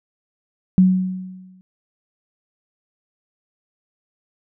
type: tone with exponential decay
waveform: sine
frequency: 185.6 Hz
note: F#3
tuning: 6 cents sharp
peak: -7 dBFS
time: 0.78-1.61 s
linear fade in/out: 0 ms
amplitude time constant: 180 ms
effects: none